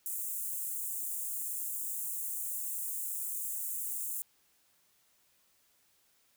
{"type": "high-pass noise", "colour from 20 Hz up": "white", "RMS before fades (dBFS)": -37, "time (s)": [0.06, 4.22], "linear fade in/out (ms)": 0, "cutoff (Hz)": 7300, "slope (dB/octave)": 48, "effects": ["white hiss -70 dBFS RMS until 6.36 s"]}